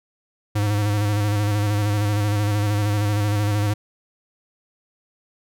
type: tone with vibrato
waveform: square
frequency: 103.83 Hz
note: G#2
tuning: in tune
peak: -19 dBFS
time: 0.55-3.74 s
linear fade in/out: 10 ms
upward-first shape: square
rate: 13 Hz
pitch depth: 32 cents each way
effects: none